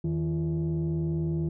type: tone cluster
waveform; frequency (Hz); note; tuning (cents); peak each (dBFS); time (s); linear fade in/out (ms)
sine; 82.9 / 158.8 / 340.6; E2 / D#3 / F4; +10 / +36 / -43; -33 / -25 / -31; 0.04-1.49; 5
effects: tanh soft clip ceiling -22 dBFS